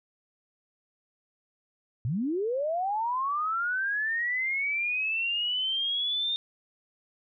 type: linear sweep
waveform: sine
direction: up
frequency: 103.5 to 3655 Hz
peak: -26 dBFS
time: 2.05-6.36 s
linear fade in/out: 0 ms
effects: none